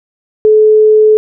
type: tone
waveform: sine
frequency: 430.3 Hz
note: A4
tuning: 39 cents flat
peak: -3 dBFS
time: 0.45-1.17 s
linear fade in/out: 0 ms
effects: none